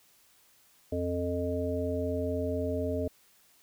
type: harmonic tone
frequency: 88 Hz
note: F2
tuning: 14 cents sharp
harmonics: 1 / 3 / 5 / 7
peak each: -34 / -34 / -34 / -34 dBFS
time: 0.92-3.08 s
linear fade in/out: 5 ms
effects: white hiss -63 dBFS RMS until 3.62 s